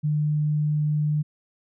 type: tone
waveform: sine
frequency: 150.4 Hz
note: D3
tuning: 42 cents sharp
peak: -20 dBFS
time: 0.03-1.23 s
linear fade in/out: 20 ms
effects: none